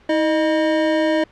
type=tone pair together; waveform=square; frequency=319.9 / 615.2 Hz; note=D#4 / D#5; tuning=+48 / -20 cents; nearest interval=major seventh; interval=1132 cents; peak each=-19 dBFS; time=0.09-1.24 s; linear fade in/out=5 ms; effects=pink hiss -51 dBFS RMS until 1.31 s + low-pass 3000 Hz 12 dB/octave